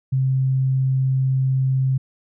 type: tone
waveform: sine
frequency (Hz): 132.1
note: C3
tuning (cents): +17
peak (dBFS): -16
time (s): 0.12-1.98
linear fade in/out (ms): 10
effects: none